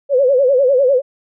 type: tone with vibrato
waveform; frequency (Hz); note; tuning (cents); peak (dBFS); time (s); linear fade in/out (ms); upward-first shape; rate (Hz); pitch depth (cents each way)
sine; 530; C5; +22; -9; 0.09-1.02; 50; sine; 10; 130
effects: none